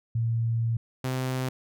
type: tone pair in turn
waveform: sine / sawtooth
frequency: 115 / 129.36 Hz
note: A#2 / C3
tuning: -23 / -19 cents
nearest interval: major second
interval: 204 cents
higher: second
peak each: -23 dBFS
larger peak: neither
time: 0.15-0.77 / 1.04-1.49 s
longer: first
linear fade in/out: 5 ms
effects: none